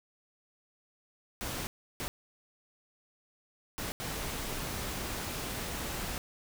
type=noise bursts at uneven times; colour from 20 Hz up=pink; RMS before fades=-37 dBFS; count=4; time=1.41-1.67 / 2-2.08 / 3.78-3.92 / 4-6.18 s; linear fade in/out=0 ms; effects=none